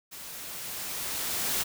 white noise with level ramp, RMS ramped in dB -43 to -28 dBFS, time 0.11-1.64 s, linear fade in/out 20 ms, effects none

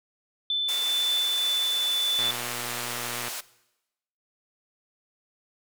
sine tone with pitch glide, 3520 to 3494 Hz, A7 to A7, 0 to -13 cents, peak -23 dBFS, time 0.5-2.31 s, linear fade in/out 2 ms, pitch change -13 cents, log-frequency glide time 0.74-1.98 s
white band-pass noise, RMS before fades -35 dBFS, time 0.68-3.41 s, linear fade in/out 10 ms, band 450 to 13000 Hz, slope 12 dB/octave
click train, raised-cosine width 0.3 ms, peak -17 dBFS, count 132, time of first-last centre 2.19-3.282 s, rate 120 Hz
effects noise-tail reverb RT60 0.9 s tail -19 dB re dry

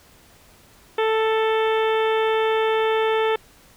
harmonic tone, 441.2 Hz, A4, 5 cents sharp, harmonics 1 / 2 / 3 / 4 / 5 / 6 / 7 / 8, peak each -19 / -25 / -29 / -31 / -33 / -35 / -36 / -37 dBFS, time 0.98-3.36 s, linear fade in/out 5 ms, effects pink hiss -52 dBFS RMS until 3.76 s

